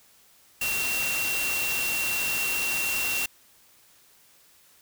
sine tone in noise, 2734 Hz, F7, 37 cents flat, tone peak -27 dBFS, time 0.61-3.26 s, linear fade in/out 5 ms, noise white, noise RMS -30 dBFS, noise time 0.61-3.26 s, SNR 0 dB, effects white hiss -58 dBFS RMS until 4.81 s

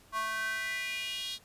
square tone with high-pass filter sweep, 220 Hz, A3, in tune, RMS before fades -35 dBFS, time 0.12-1.39 s, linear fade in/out 50 ms, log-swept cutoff 1100 to 3700 Hz, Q 4.7, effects pink hiss -60 dBFS RMS until 1.44 s + resampled to 32000 Hz

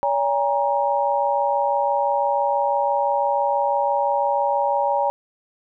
sine tone cluster, 569 / 814 / 940 Hz, C#5 / G#5 / A#5, +45 / -35 / +14 cents, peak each -22 dBFS, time 0.03-5.1 s, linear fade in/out 0 ms, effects none

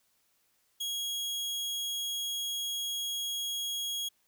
sawtooth tone with amplitude modulation, 3300 Hz, G#7, 12 cents flat, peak -28 dBFS, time 0.8-4.09 s, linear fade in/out 10 ms, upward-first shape sine, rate 212 Hz, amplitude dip 25%, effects white hiss -72 dBFS RMS until 4.27 s

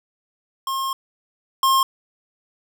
square tone pair in turn, 1072 / 1068.2 Hz, C6 / C6, +42 / +36 cents, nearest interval unison, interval 6 cents, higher first, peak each -23 / -15 dBFS, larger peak second, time 0.67-0.93 / 1.63-1.83 s, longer first, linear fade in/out 2 ms, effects none

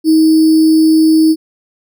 sine tone with sample-and-hold, 316.7 Hz, D#4, 31 cents sharp, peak -5 dBFS, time 0.04-1.36 s, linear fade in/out 50 ms, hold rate 4900 Hz, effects none

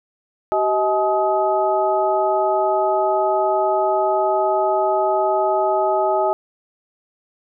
sine tone cluster, 383.1 / 633 / 852 / 1262 Hz, G4 / D#5 / G#5 / D#6, -40 / +30 / +44 / +24 cents, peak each -22 / -19 / -20 / -26 dBFS, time 0.52-6.33 s, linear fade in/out 0 ms, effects none

